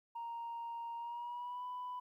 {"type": "tone with pitch glide", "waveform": "sine", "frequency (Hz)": [932.3, 993.5], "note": ["A#5", "B5"], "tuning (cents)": [0, 10], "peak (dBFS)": -39, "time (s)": [0.15, 2], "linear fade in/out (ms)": 10, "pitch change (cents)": 110, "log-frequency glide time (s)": [0.96, 1.64], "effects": ["tanh soft clip ceiling -38 dBFS", "13-bit"]}